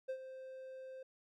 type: tone with ADSR envelope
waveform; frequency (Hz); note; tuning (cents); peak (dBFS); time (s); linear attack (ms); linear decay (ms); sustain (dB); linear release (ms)
triangle; 523; C5; -1; -34; 0.08-1.03; 17; 74; -11; 5
effects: none